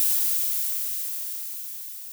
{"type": "noise with level ramp", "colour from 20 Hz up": "violet", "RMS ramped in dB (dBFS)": [-21, -39], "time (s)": [0, 2.12], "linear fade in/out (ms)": 0, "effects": []}